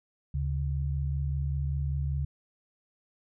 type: tone pair together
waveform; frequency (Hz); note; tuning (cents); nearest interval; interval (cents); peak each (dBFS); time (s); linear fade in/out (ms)
sine; 73.42 / 138.6; D2 / C#3; 0 / 0; major seventh; 1100; -29 / -31; 0.34-2.25; 5
effects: none